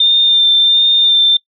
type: tone with vibrato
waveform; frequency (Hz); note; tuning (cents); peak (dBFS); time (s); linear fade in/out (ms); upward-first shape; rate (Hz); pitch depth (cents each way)
sine; 3600; A7; +39; -7; 0-1.37; 5; sine; 1.4; 16
effects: noise-tail reverb RT60 0.1 s tail -22 dB re dry